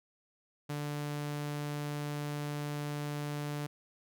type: tone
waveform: sawtooth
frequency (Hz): 146.83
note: D3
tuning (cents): 0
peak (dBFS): -31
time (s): 0.69-3.67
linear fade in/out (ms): 10
effects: none